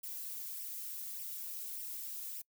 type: noise with flanger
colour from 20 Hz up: violet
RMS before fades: -43 dBFS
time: 0.03-2.42 s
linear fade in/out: 10 ms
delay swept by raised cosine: 0.36 to 4.96 ms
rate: 1.7 Hz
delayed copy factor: +0.75
effects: noise-tail reverb RT60 0.1 s tail -25 dB re dry